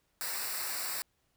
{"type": "noise with comb filter", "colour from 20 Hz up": "white", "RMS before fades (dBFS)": -36, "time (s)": [0.21, 1.02], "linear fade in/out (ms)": 0, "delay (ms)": 0.31, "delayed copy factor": -0.75, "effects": ["pink hiss -75 dBFS RMS until 1.36 s"]}